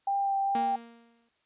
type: tone with vibrato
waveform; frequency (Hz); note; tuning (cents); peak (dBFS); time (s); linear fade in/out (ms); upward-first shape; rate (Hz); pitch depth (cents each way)
sine; 790; G5; +13; -25; 0.07-0.76; 5; sine; 2.4; 12
type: tone with exponential decay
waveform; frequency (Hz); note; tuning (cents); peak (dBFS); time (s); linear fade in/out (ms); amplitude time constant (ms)
sawtooth; 233.1; A#3; 0; -27; 0.55-1.29; 2; 160
effects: white hiss -72 dBFS RMS until 1.45 s + resampled to 8000 Hz